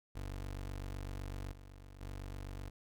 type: tone with level steps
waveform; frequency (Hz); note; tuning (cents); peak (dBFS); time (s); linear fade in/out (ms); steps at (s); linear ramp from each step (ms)
25% pulse; 47.91; G1; -39; -37 / -48 / -39; 0.15-2.7; 10; 1.52 / 2.01; 2
effects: none